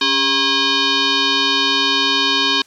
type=tone with frequency modulation; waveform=sine; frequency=277.2 Hz; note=C#4; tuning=in tune; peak=-13 dBFS; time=0.01-2.62 s; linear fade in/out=5 ms; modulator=680 Hz; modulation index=6.4; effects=white hiss -49 dBFS RMS until 2.66 s + low-pass 8000 Hz 12 dB/octave